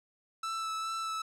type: tone with vibrato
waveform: 45% pulse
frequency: 1318.5 Hz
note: E6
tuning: in tune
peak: -33 dBFS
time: 0.43-1.22 s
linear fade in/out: 5 ms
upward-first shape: sine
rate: 2.4 Hz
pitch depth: 14 cents each way
effects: low-pass 9000 Hz 12 dB/octave